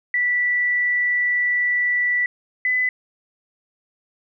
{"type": "tone pair in turn", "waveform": "sine", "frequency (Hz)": [1964, 2006], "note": ["B6", "B6"], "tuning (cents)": [-10, 26], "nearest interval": "unison", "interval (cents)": 36, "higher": "second", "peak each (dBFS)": -17, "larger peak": "neither", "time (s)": [[0.14, 2.26], [2.65, 2.89]], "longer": "first", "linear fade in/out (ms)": 2, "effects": []}